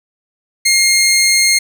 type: tone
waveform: 15% pulse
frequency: 2131 Hz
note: C7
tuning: 31 cents sharp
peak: -3 dBFS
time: 0.65-1.59 s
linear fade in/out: 10 ms
effects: none